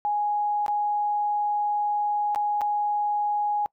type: tone with dropouts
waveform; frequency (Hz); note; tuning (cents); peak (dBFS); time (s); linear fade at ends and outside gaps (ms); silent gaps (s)
sine; 830.6; G#5; 0; -22; 0.05-3.66; 0; 0.663-0.681 / 2.348-2.359 / 2.61-2.616
effects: noise-tail reverb RT60 0.1 s tail -25 dB re dry